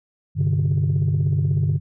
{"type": "chord", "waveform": "sine", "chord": "G suspended fourth", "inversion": "none", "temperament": "just", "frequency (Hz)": [98, 130.67, 147], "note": ["G2", "C3", "D3"], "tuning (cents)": [0, -2, 2], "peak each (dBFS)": [-20, -22, -18], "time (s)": [0.35, 1.8], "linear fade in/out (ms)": 50, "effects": ["tanh soft clip ceiling -13 dBFS"]}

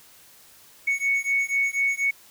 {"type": "beating tone pair", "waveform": "triangle", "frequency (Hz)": [2217, 2221.1], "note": ["C#7", "C#7"], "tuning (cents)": [0, 3], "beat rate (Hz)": 4.1, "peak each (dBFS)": -21, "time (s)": [0.87, 2.11], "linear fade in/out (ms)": 10, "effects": ["tanh soft clip ceiling -17 dBFS", "white hiss -52 dBFS RMS until 2.3 s"]}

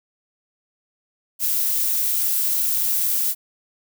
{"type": "noise", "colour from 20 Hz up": "violet", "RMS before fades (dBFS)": -21, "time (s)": [1.39, 3.35], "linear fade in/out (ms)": 50, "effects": []}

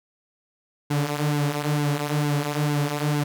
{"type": "tone with flanger", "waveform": "sawtooth", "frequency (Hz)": 146.83, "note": "D3", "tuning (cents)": 0, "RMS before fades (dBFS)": -24, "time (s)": [0.9, 3.24], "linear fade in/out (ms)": 10, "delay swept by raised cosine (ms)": [1.6, 7.5], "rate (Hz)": 2.2, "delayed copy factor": -0.65, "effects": []}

